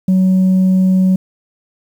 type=tone; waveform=sine; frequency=187 Hz; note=F#3; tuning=19 cents sharp; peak=-6 dBFS; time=0.08-1.16 s; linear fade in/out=5 ms; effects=tanh soft clip ceiling -7 dBFS + 7-bit